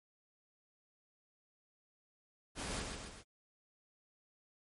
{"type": "noise with echo", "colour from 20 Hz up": "pink", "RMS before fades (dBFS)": -41, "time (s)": [2.55, 2.85], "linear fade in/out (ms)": 50, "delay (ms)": 130, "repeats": 3, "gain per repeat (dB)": -4, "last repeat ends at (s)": 3.24, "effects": ["MP3 48 kbps"]}